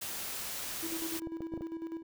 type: noise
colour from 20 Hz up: white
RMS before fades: -39 dBFS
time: 0.01-1.2 s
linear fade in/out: 10 ms
type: tone with tremolo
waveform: triangle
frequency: 327.9 Hz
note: E4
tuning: 9 cents flat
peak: -33 dBFS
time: 0.82-2.03 s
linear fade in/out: 20 ms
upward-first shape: square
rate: 10 Hz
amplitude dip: 60%
type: clicks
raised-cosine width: 2 ms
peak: -28 dBFS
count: 5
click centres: 1.272 / 1.406 / 1.538 / 1.576 / 1.609 s
effects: none